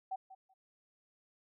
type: tone with echo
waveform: sine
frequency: 762 Hz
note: G5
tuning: 49 cents flat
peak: -35 dBFS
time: 0.11-0.16 s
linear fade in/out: 10 ms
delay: 190 ms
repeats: 2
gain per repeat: -15 dB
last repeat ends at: 0.54 s
effects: none